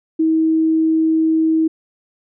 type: tone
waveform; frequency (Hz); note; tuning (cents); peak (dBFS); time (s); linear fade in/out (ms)
sine; 320; D#4; +49; -12; 0.19-1.68; 10
effects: none